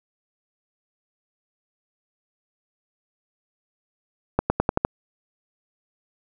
accelerating click train, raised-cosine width 1 ms, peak -4 dBFS, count 6, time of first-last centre 4.39-4.85 s, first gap 110 ms, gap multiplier 0.91, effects none

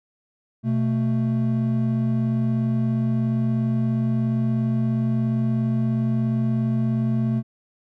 triangle tone pair together, 124.99 / 222 Hz, B2 / A3, +21 / +16 cents, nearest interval minor seventh, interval 995 cents, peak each -20 dBFS, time 0.63-7.43 s, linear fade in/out 50 ms, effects none

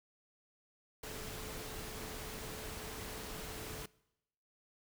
sine tone in noise, 435.3 Hz, A4, 19 cents flat, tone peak -52 dBFS, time 1.03-3.86 s, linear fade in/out 5 ms, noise pink, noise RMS -45 dBFS, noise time 1.03-3.86 s, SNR -10 dB, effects noise-tail reverb RT60 0.9 s tail -23 dB re dry

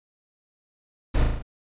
brown noise with echo, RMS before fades -21 dBFS, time 1.14-1.24 s, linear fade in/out 10 ms, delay 37 ms, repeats 5, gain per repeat -3 dB, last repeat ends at 1.425 s, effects resampled to 8000 Hz

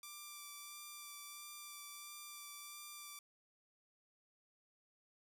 5% pulse tone with vibrato, 1174.7 Hz, D6, in tune, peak -38 dBFS, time 0.03-3.19 s, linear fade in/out 2 ms, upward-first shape sine, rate 1.5 Hz, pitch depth 14 cents each way, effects none

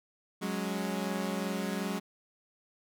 sawtooth chord, F# suspended second, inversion none, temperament equal, 185 / 207.7 / 277.2 Hz, F#3 / G#3 / C#4, 0 / 0 / 0 cents, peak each -31 / -31 / -36 dBFS, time 0.41-2 s, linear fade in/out 20 ms, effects none

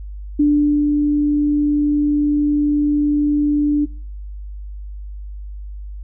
sine tone with ADSR envelope, 293.7 Hz, D4, in tune, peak -10 dBFS, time 0.39-3.86 s, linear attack 9 ms, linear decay 460 ms, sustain -3 dB, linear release 20 ms, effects noise-tail reverb RT60 0.5 s tail -25 dB re dry + added 50 Hz sine -28 dBFS peak until 6.03 s

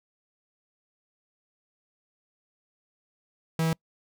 45% pulse tone, 162.2 Hz, E3, 28 cents flat, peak -23 dBFS, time 3.59-3.73 s, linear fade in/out 2 ms, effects noise-tail reverb RT60 0.1 s tail -26 dB re dry

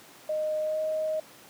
sine tone with pitch glide, 617 to 625.3 Hz, D#5 to D#5, -15 to +8 cents, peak -26 dBFS, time 0.29-1.2 s, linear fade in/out 5 ms, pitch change +23 cents, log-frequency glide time 0.62-0.83 s, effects pink hiss -51 dBFS RMS until 1.49 s + high-pass 200 Hz 12 dB/octave

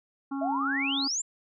harmonic tone, 274.8 Hz, C#4, 15 cents flat, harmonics 1 / 3 / 4 / 5, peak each -30 / -40 / -42 / -44 dBFS, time 0.31-1.08 s, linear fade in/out 10 ms
sine exponential sweep, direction up, 624 to 7570 Hz, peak -27 dBFS, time 0.41-1.22 s, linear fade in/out 10 ms
effects none

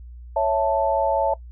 sine chord, A major, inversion first, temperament equal, 554.4 / 659.3 / 880 Hz, C#5 / E5 / A5, 0 / 0 / 0 cents, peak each -22 dBFS, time 0.36-1.34 s, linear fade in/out 5 ms, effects noise-tail reverb RT60 0.1 s tail -20 dB re dry + added 60 Hz sine -37 dBFS peak until 1.51 s

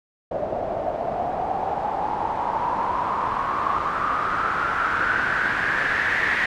white noise with low-pass filter sweep, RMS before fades -24 dBFS, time 0.31-6.46 s, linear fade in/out 5 ms, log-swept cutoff 610 to 1900 Hz, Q 6.6, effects none

